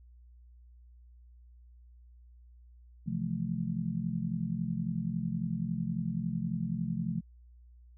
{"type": "chord", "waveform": "sine", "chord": "F major seventh", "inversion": "second", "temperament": "just", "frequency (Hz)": [130.96, 163.7, 174.61, 218.3], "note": ["C3", "E3", "F3", "A3"], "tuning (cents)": [2, -12, 0, -13], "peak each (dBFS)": [-38, -38, -34, -36], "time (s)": [3.06, 7.21], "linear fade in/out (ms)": 20, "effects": ["added 60 Hz sine -53 dBFS peak until 7.97 s"]}